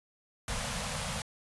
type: band-stop noise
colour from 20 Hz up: pink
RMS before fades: -35 dBFS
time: 0.48-1.22 s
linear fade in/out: 2 ms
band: 240 to 470 Hz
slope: 96 dB/octave
effects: resampled to 24000 Hz